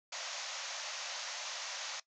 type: band-pass noise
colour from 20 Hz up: white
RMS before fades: -42 dBFS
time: 0.12-2 s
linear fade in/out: 5 ms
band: 530 to 6900 Hz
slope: 96 dB/octave
effects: noise-tail reverb RT60 0.1 s tail -18 dB re dry